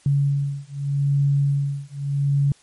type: beating tone pair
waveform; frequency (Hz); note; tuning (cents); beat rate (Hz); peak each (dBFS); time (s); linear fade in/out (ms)
sine; 140.5 / 141.32; C#3 / C#3; +24 / +34; 0.82; -21; 0.06-2.52; 2
effects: white hiss -55 dBFS RMS until 2.62 s + MP3 48 kbps